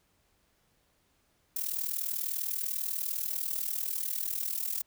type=noise with amplitude modulation; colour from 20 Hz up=violet; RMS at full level=-30 dBFS; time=1.56-4.82 s; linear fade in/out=5 ms; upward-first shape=sine; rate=40.1 Hz; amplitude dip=80%; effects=pink hiss -71 dBFS RMS until 4.86 s